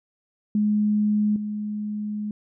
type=tone with level steps; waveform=sine; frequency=210 Hz; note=G#3; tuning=19 cents sharp; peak=-18 / -26 dBFS; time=0.55-2.31 s; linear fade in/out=2 ms; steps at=1.36 s; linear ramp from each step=2 ms; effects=none